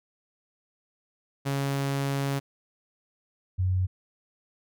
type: tone pair in turn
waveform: sawtooth / sine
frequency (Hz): 138.59 / 92.5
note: C#3 / F#2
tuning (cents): 0 / 0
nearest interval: perfect fifth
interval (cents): 700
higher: first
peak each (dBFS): -22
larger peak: neither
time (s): 1.45-2.4 / 3.58-3.87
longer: first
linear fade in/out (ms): 20
effects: none